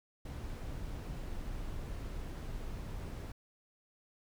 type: noise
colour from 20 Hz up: brown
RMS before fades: -41 dBFS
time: 0.25-3.32 s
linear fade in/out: 5 ms
effects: none